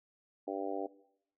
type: harmonic tone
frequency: 98.1 Hz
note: G2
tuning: 2 cents sharp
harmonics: 3 / 4 / 5 / 6 / 7 / 8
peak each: -40 / -41 / -42 / -43 / -43 / -44 dBFS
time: 0.47-0.87 s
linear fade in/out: 10 ms
effects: noise-tail reverb RT60 0.7 s tail -18 dB re dry